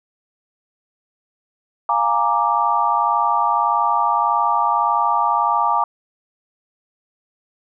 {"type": "chord", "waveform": "sine", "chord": "Bb dominant seventh", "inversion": "second", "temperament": "equal", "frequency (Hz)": [698.5, 830.6, 932.3, 1174.7], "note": ["F5", "Ab5", "Bb5", "D6"], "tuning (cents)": [0, 0, 0, 0], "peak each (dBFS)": [-24, -21, -19, -19], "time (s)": [1.89, 5.84], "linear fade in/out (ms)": 2, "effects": []}